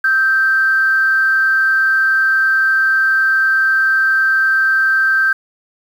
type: tone pair together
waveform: sine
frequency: 1297.1 / 1568 Hz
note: E6 / G6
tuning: -28 / 0 cents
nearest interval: minor third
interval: 328 cents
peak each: -22 / -10 dBFS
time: 0.04-5.33 s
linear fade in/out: 5 ms
effects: tanh soft clip ceiling -4 dBFS + 7-bit